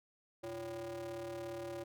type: ring-modulated tone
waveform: square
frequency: 109.1 Hz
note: A2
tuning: 14 cents flat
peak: -39 dBFS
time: 0.43-1.84 s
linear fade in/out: 10 ms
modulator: 455 Hz
effects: none